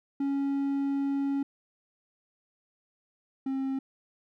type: tone pair in turn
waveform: triangle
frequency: 277.7 / 267.8 Hz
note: C#4 / C4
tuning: +3 / +40 cents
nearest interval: minor second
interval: 63 cents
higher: first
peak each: -24 / -26 dBFS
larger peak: first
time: 0.2-1.43 / 3.46-3.79 s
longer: first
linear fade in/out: 5 ms
effects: none